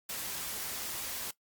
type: noise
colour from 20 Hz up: white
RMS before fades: -38 dBFS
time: 0.09-1.31 s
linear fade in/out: 5 ms
effects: noise-tail reverb RT60 0.1 s tail -18 dB re dry + Opus 48 kbps